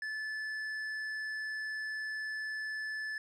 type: tone with tanh clipping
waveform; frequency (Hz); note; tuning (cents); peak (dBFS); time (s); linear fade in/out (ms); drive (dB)
triangle; 1738; A6; -22; -37; 0.02-3.18; 2; 11
effects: none